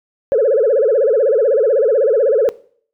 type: tone with vibrato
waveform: sine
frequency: 493.9 Hz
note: B4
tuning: in tune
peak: -9 dBFS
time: 0.32-2.49 s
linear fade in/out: 0 ms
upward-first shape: sine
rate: 16 Hz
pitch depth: 260 cents each way
effects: noise-tail reverb RT60 0.5 s tail -19 dB re dry + tanh soft clip ceiling -5 dBFS